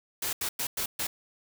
white noise bursts at uneven times, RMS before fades -31 dBFS, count 5, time 0.22-0.33 / 0.41-0.49 / 0.59-0.67 / 0.77-0.86 / 0.99-1.07 s, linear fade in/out 5 ms, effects none

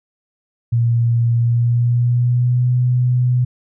sine tone with pitch glide, 117.5 to 124.49 Hz, A#2 to B2, +14 to +14 cents, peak -12 dBFS, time 0.72-3.45 s, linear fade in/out 10 ms, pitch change +100 cents, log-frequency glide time 1.35-2.71 s, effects none

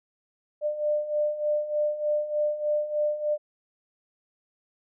sine beating tone pair, 596 / 599.3 Hz, D5 / D5, +25 / +35 cents, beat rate 3.3 Hz, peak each -30 / -25 dBFS, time 0.61-3.38 s, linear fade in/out 50 ms, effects none

